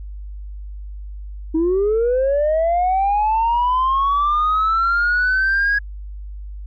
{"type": "linear sweep", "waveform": "sine", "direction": "up", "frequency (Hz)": [311.8, 1661.2], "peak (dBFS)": -13, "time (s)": [1.54, 5.79], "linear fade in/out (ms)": 10, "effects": ["tanh soft clip ceiling -12 dBFS", "added 50 Hz sine -29 dBFS peak until 6.66 s"]}